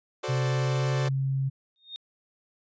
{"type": "chord", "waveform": "sawtooth", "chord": "D dominant seventh", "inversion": "first", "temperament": "equal", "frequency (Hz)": [370, 440, 523.3, 587.3], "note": ["F#4", "A4", "C5", "D5"], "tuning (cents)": [0, 0, 0, 0], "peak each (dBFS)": -32, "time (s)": [0.23, 1.09], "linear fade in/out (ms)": 10}
{"type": "tone with pitch glide", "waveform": "sine", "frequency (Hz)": [130, 134.9], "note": ["C3", "C#3"], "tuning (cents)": [-11, -47], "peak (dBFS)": -24, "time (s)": [0.28, 1.5], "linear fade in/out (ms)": 20, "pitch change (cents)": 64, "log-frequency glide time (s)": [0.44, 1.13]}
{"type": "tone with exponential growth", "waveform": "sine", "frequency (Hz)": 3688, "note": "A#7", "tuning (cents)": -19, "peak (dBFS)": -32, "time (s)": [1.76, 1.96], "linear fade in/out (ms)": 0, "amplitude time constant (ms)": 42}
{"effects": ["resampled to 16000 Hz"]}